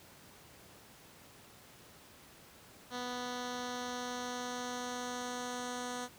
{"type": "tone with low-pass filter sweep", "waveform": "10% pulse", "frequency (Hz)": 246.9, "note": "B3", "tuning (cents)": 0, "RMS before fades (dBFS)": -40, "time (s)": [2.9, 6.09], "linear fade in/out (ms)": 50, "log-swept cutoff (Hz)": [5000, 7500], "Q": 2, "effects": ["pink hiss -57 dBFS RMS until 6.18 s", "high-pass 80 Hz 12 dB/octave"]}